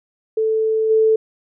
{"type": "tone with level steps", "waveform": "sine", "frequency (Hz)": 440, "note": "A4", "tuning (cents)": 0, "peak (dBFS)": [-15, -11], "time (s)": [0.37, 1.16], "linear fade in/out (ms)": 5, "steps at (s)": 0.89, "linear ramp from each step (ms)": 20, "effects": []}